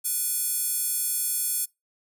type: tone with high-pass filter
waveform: square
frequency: 490 Hz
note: B4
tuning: 14 cents flat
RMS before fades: -27 dBFS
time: 0.04-1.66 s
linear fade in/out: 20 ms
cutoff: 10000 Hz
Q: 2
effects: noise-tail reverb RT60 0.2 s tail -24 dB re dry